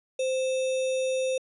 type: tone with sample-and-hold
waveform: sine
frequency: 520 Hz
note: C5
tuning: 11 cents flat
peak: -24 dBFS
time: 0.19-1.38 s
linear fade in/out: 5 ms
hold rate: 3150 Hz
effects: resampled to 24000 Hz